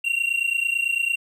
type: tone pair together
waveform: triangle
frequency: 2739 / 2768 Hz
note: F7 / F7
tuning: -34 / -16 cents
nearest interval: unison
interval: 18 cents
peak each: -22 dBFS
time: 0.04-1.16 s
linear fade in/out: 10 ms
effects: none